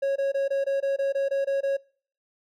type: tone bursts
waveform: triangle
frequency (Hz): 550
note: C#5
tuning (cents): -14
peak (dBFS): -20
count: 11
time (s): 0.02-1.77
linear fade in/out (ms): 10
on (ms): 140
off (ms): 21
effects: noise-tail reverb RT60 0.5 s tail -25 dB re dry